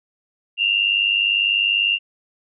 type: tone pair together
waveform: sine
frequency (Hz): 2721 / 2821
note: F7 / F7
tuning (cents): -46 / +17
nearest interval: minor second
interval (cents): 63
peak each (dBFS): -19 / -18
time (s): 0.57-1.99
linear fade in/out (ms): 50
effects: none